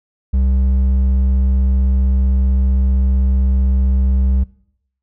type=tone with hard clipping; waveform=sine; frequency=65.4 Hz; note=C2; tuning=in tune; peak=-13 dBFS; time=0.33-4.44 s; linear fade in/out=10 ms; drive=5 dB; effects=noise-tail reverb RT60 0.7 s tail -21 dB re dry